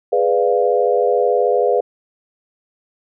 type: chord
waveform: sine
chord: G# diminished seventh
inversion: none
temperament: equal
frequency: 415.3 / 493.9 / 587.3 / 698.5 Hz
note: G#4 / B4 / D5 / F5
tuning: 0 / 0 / 0 / 0 cents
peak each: -18 / -16 / -21 / -20 dBFS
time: 0.12-1.81 s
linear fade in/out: 10 ms
effects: none